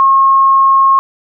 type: tone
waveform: sine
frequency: 1082 Hz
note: C#6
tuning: 42 cents flat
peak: -5 dBFS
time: 0-0.99 s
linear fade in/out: 0 ms
effects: none